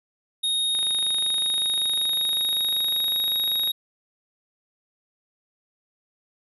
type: tone with pitch glide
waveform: square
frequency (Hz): 3729 to 3770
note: A#7 to A#7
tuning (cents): 0 to +19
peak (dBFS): -22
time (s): 0.43-3.72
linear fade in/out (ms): 10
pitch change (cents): +19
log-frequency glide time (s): 0.9-3.34
type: click train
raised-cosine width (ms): 0.3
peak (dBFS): -22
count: 75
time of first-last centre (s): 0.75-3.675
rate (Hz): 25.3
effects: none